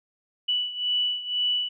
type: beating tone pair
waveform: sine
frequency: 2960 / 2962 Hz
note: F#7 / F#7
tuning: 0 / +1 cents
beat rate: 2 Hz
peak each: -25 / -29 dBFS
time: 0.48-1.69 s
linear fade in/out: 10 ms
effects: none